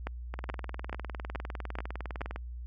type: two click trains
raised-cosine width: 0.5 ms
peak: -23 / -19 dBFS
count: 41 / 6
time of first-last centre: 0.34-2.36 / 0.07-2.216 s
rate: 19.8 / 2.33 Hz
effects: added 60 Hz sine -38 dBFS peak until 2.66 s